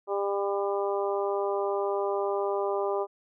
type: harmonic tone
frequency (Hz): 199.8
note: G3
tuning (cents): +33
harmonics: 2 / 3 / 4 / 5 / 6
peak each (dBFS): -28 / -32 / -34 / -36 / -38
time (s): 0.07-3.07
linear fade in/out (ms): 50
effects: none